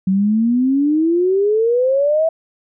sine exponential sweep, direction up, 185.9 to 659.3 Hz, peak -12 dBFS, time 0.07-2.29 s, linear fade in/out 5 ms, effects none

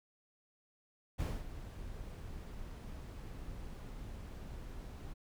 brown noise with ADSR envelope, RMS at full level -34 dBFS, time 1.18-5.14 s, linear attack 21 ms, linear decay 230 ms, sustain -12 dB, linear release 18 ms, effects none

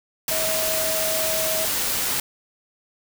sine tone in noise, 638 Hz, D#5, 43 cents sharp, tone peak -26 dBFS, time 0.31-1.65 s, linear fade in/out 2 ms, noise white, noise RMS -24 dBFS, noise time 0.28-2.2 s, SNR -5 dB, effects none

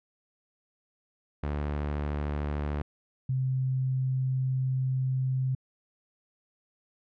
sawtooth / sine tone pair in turn, 73.4 / 130.46 Hz, D2 / C3, 0 / -5 cents, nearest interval minor seventh, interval 995 cents, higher second, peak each -25 dBFS, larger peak neither, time 1.43-2.82 / 3.29-5.55 s, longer second, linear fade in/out 5 ms, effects low-pass 2000 Hz 12 dB/octave

